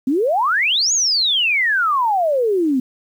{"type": "exponential two-way sweep", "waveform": "sine", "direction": "up then down", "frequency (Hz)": [246.9, 6900, 246.9], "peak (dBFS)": -14, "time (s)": [0.07, 2.8], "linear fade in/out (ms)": 5, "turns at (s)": 0.93, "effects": ["8-bit"]}